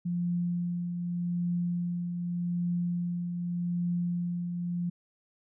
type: tone with tremolo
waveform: sine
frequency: 174.61 Hz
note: F3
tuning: in tune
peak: -26 dBFS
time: 0.05-4.9 s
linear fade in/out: 10 ms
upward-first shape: triangle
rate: 0.84 Hz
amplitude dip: 45%
effects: none